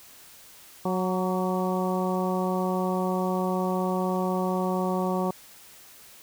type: harmonic tone with a mistuned harmonic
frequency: 184.3 Hz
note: F#3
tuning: 7 cents flat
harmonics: 1 / 2 / 3 / 4 / 5 / 6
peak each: -27 / -30 / -32 / -33 / -34 / -35 dBFS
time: 0.85-5.31 s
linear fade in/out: 5 ms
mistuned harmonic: 6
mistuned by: +39 cents
effects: white hiss -50 dBFS RMS until 6.22 s